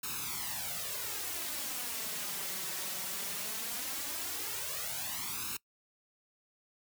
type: noise with flanger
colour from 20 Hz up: white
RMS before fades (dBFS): -38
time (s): 0.03-5.57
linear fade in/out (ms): 5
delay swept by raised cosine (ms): 0.75 to 5.35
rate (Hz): 0.18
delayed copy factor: +0.85
effects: noise-tail reverb RT60 0.1 s tail -22 dB re dry + high-pass 60 Hz 12 dB/octave